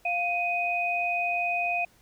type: tone pair together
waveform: sine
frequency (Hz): 701 / 2498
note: F5 / D#7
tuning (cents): +6 / +6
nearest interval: octave + minor seventh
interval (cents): 2200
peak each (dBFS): -28 / -27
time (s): 0.05-1.85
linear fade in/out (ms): 5
effects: pink hiss -61 dBFS RMS until 2.01 s